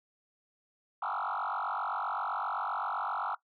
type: tone with frequency modulation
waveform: sine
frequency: 1064 Hz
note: C6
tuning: 29 cents sharp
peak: -30 dBFS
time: 1.02-3.35 s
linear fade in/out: 5 ms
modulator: 47.7 Hz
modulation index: 6.8
effects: noise-tail reverb RT60 0.1 s tail -17 dB re dry + tanh soft clip ceiling -27 dBFS